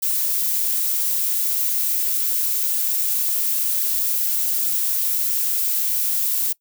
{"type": "noise", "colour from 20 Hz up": "violet", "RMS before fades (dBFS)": -21, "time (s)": [0.02, 6.53], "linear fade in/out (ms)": 10, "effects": ["noise-tail reverb RT60 0.1 s tail -22 dB re dry"]}